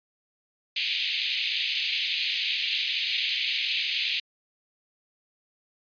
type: band-pass noise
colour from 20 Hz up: pink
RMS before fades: -28 dBFS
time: 0.76-4.2 s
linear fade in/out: 5 ms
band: 2300 to 4400 Hz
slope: 48 dB/octave
effects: resampled to 11025 Hz